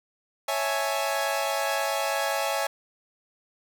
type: chord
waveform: sawtooth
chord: A major seventh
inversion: first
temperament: equal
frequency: 554.4 / 659.3 / 830.6 / 880 Hz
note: C#5 / E5 / G#5 / A5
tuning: 0 / 0 / 0 / 0 cents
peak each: -26 / -26 / -26 / -32 dBFS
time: 0.48-2.67 s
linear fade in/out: 5 ms
effects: none